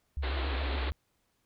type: tone with vibrato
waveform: sine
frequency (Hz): 66.9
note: C2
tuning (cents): +39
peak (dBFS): -30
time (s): 0.17-0.92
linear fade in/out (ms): 0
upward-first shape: sine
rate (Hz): 7.2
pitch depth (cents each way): 110
type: band-pass noise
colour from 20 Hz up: pink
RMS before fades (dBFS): -38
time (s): 0.22-0.91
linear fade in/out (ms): 20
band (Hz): 250 to 4300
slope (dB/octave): 96
effects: pink hiss -75 dBFS RMS until 1.45 s